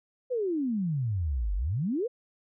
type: exponential two-way sweep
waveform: sine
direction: down then up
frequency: 523.3 to 45.14 to 523.3 Hz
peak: -26 dBFS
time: 0.3-2.08 s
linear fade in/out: 20 ms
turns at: 1.55 s
effects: none